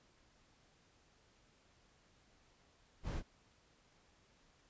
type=noise; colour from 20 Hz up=brown; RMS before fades=-39 dBFS; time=3.03-3.23 s; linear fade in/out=50 ms; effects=pink hiss -70 dBFS RMS until 4.69 s + resampled to 16000 Hz